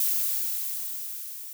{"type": "noise with level ramp", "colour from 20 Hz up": "violet", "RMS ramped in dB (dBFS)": [-24, -40], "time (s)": [0, 1.53], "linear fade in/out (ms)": 2, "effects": []}